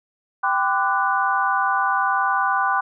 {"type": "chord", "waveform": "sine", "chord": "G major seventh", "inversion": "none", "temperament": "equal with one note detuned", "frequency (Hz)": [784, 1013.8, 1174.7, 1480], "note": ["G5", "B5", "D6", "F#6"], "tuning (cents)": [0, 45, 0, 0], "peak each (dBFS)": -23, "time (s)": [0.43, 2.81], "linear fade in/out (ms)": 10, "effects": []}